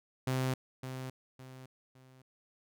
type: tone with echo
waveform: sawtooth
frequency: 129.9 Hz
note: C3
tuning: 12 cents flat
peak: -26 dBFS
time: 0.27-0.54 s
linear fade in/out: 5 ms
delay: 560 ms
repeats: 3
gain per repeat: -9 dB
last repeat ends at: 2.22 s
effects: none